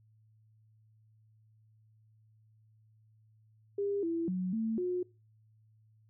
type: tone with pitch steps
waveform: sine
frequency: 402.4 / 333.1 / 183.7 / 223.1 / 360.5 Hz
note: G4 / E4 / F#3 / A3 / F#4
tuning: +45 / +18 / -12 / +24 / -45 cents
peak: -30 dBFS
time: 3.78-5.03 s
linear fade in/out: 5 ms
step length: 250 ms
effects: noise-tail reverb RT60 0.3 s tail -23 dB re dry + added 109 Hz sine -62 dBFS peak until 6.09 s